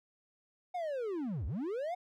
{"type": "linear two-way sweep", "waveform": "triangle", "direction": "down then up", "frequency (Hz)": [740, 58.27, 740], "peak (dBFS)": -32, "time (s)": [0.74, 1.95], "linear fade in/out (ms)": 10, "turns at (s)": 1.46, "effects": []}